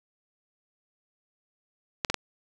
clicks, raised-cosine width 0.2 ms, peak -8 dBFS, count 3, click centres 2.048 / 2.1 / 2.143 s, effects 8-bit

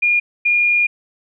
sine tone pair in turn, 2423 / 2423 Hz, D#7 / D#7, -47 / -47 cents, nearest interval unison, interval 0 cents, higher neither, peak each -12 dBFS, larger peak neither, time 0.02-0.2 / 0.45-0.87 s, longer second, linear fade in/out 10 ms, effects none

